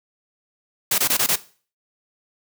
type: noise bursts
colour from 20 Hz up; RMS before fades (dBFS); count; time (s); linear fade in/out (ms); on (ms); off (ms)
white; -19; 5; 0.91-1.358; 5; 72; 22
effects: noise-tail reverb RT60 0.4 s tail -17 dB re dry + high-pass 100 Hz 12 dB/octave